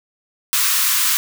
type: high-pass noise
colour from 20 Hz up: white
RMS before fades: -17 dBFS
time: 0.53-1.17 s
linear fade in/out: 0 ms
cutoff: 980 Hz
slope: 96 dB/octave
effects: none